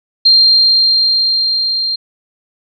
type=tone with level ramp; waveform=sine; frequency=4186 Hz; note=C8; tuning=in tune; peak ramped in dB=-4 to -14 dBFS; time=0.25-1.96 s; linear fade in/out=10 ms; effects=none